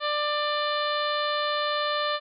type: harmonic tone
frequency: 593 Hz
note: D5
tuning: 17 cents sharp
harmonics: 1 / 2 / 3 / 4 / 5 / 6 / 7 / 8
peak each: -29 / -28 / -33 / -40 / -36 / -34 / -36 / -47 dBFS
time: 0-2.2 s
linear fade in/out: 50 ms
effects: none